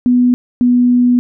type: tone pair in turn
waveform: sine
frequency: 246.9 / 245.5 Hz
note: B3 / B3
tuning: 0 / -10 cents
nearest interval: unison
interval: 10 cents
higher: first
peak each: -7 dBFS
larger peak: neither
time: 0.06-0.34 / 0.61-1.19 s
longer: second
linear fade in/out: 0 ms
effects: none